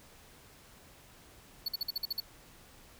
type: tone bursts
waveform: square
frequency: 4435 Hz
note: C#8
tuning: in tune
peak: -31 dBFS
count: 8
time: 1.66-2.202 s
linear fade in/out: 5 ms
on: 24 ms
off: 50 ms
effects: pink hiss -57 dBFS RMS until 2.99 s